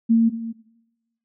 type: tone with echo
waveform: sine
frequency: 228.1 Hz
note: A#3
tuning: 37 cents flat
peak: -12 dBFS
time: 0.09-0.3 s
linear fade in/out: 20 ms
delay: 230 ms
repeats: 1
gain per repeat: -14 dB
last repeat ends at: 0.53 s
effects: noise-tail reverb RT60 1.0 s tail -19 dB re dry